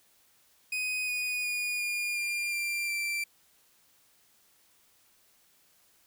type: tone with pitch steps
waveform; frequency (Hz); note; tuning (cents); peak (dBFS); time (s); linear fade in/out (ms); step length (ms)
40% pulse; 2500 / 2474 / 2449 / 2423 / 2398 / 2373 / 2349; D#7 / D#7 / D#7 / D#7 / D7 / D7 / D7; +8 / -10 / -28 / -47 / +36 / +17 / 0; -29; 0.72-3.24; 5; 360
effects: white hiss -65 dBFS RMS until 6.06 s